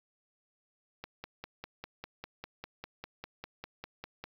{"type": "click train", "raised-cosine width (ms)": 0.3, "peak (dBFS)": -25, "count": 17, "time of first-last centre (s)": [1.04, 4.24], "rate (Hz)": 5, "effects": ["9-bit"]}